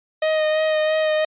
45% pulse tone with vibrato, 622.3 Hz, D#5, in tune, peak -17 dBFS, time 0.22-1.25 s, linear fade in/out 5 ms, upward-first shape sine, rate 3 Hz, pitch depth 17 cents each way, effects resampled to 8000 Hz

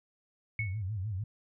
sine tone with exponential decay, 2207 Hz, C#7, 8 cents flat, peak -29 dBFS, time 0.59-0.82 s, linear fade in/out 2 ms, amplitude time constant 48 ms
sine tone with vibrato, 100.9 Hz, G#2, 49 cents flat, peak -32 dBFS, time 0.59-1.24 s, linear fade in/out 5 ms, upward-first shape sine, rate 6.6 Hz, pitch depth 180 cents each way
effects none

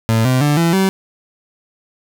30% pulse tone with pitch steps, 112.6 / 128.6 / 146.87 / 167.74 / 191.57 Hz, A2 / C3 / D3 / E3 / G3, +40 / -30 / 0 / +30 / -40 cents, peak -9 dBFS, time 0.09-0.89 s, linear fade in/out 0 ms, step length 160 ms, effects none

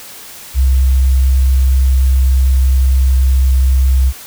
sine tone, 65.41 Hz, C2, in tune, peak -7 dBFS, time 0.54-4.13 s, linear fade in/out 50 ms, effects white hiss -33 dBFS RMS until 4.26 s

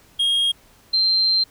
triangle / sine tone pair in turn, 3255 / 4143 Hz, G#7 / C8, -36 / -18 cents, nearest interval major third, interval 418 cents, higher second, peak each -15 dBFS, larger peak neither, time 0.19-0.52 / 0.93-1.44 s, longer second, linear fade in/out 10 ms, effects pink hiss -53 dBFS RMS until 1.5 s

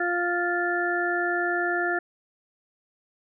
harmonic tone, 350 Hz, F4, 4 cents sharp, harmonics 1 / 2 / 4 / 5, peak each -28 / -29 / -29 / -28 dBFS, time 0-1.99 s, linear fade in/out 5 ms, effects none

